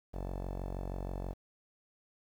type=tone with low-pass filter; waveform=sawtooth; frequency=46.25 Hz; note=F#1; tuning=in tune; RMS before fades=-39 dBFS; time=0.13-1.34 s; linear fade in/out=20 ms; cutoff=700 Hz; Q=2.2; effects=10-bit